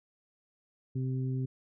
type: harmonic tone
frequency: 130 Hz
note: C3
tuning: 11 cents flat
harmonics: 1 / 2 / 3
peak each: -30 / -38 / -44 dBFS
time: 0.95-1.46 s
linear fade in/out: 10 ms
effects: none